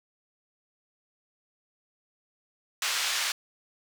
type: band-pass noise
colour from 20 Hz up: white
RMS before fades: -29 dBFS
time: 2.82-3.32 s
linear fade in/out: 2 ms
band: 1100 to 5400 Hz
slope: 12 dB/octave
effects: none